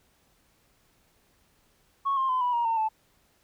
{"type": "tone with pitch steps", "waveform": "sine", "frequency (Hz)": [1103, 1061.1, 1020.8, 982.1, 944.8, 908.9, 874.4], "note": ["C#6", "C6", "C6", "B5", "A#5", "A#5", "A5"], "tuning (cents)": [-9, 24, -43, -10, 23, -44, -11], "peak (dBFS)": -22, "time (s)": [2.05, 2.89], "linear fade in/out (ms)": 20, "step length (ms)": 120, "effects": ["tanh soft clip ceiling -19 dBFS", "pink hiss -66 dBFS RMS until 3.43 s"]}